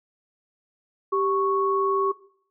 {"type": "tone pair together", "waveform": "sine", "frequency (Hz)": [391.3, 1106.8], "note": ["G4", "C#6"], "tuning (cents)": [-3, -3], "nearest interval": "octave + tritone", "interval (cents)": 1800, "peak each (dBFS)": -23, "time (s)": [1.12, 2.12], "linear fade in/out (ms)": 10, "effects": ["noise-tail reverb RT60 0.6 s tail -18 dB re dry"]}